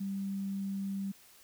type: tone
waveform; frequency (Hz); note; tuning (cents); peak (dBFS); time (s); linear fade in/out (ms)
sine; 196; G3; 0; -33; 0-1.12; 10
effects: white hiss -59 dBFS RMS until 1.43 s